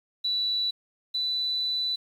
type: tone pair in turn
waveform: sine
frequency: 3951 / 3981 Hz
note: B7 / B7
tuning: 0 / +13 cents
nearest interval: unison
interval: 13 cents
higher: second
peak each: -24 / -25 dBFS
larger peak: first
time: 0.24-0.71 / 1.14-1.96 s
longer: second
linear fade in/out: 10 ms
effects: 9-bit